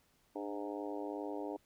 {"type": "harmonic tone with a mistuned harmonic", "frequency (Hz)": 102.5, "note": "G#2", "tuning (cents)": -22, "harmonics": [3, 4, 5, 6, 7, 8, 9], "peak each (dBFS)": [-42, -44, -46, -48, -49, -50, -51], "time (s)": [0.35, 1.57], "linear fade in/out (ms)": 10, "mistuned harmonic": 3, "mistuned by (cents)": -45, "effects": ["pink hiss -72 dBFS RMS until 1.65 s"]}